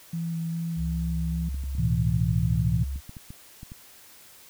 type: tone with vibrato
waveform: sine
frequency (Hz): 165.7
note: E3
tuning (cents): +9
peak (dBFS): -27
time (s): 0.13-1.49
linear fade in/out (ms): 5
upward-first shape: square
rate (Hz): 2.5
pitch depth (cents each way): 10
type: tone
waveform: sine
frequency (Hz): 68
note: C#2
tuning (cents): -33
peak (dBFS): -28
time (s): 0.76-3.01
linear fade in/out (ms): 50
type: clicks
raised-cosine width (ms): 5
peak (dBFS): -28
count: 12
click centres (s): 1.545 / 1.638 / 1.751 / 2.198 / 2.514 / 2.558 / 2.959 / 3.094 / 3.168 / 3.305 / 3.631 / 3.719
type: chord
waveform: sine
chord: A suspended second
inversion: none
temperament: equal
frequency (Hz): 110 / 123.47 / 164.81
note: A2 / B2 / E3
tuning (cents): 0 / 0 / 0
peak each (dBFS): -26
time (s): 1.78-2.84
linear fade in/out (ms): 10
effects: white hiss -51 dBFS RMS until 4.49 s